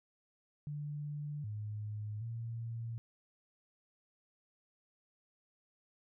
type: tone with pitch steps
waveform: sine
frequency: 147.2 / 105.8 / 115.3 Hz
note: D3 / G#2 / A#2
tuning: +4 / +33 / -19 cents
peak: -38 dBFS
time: 0.67-2.98 s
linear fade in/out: 0 ms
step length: 770 ms
effects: none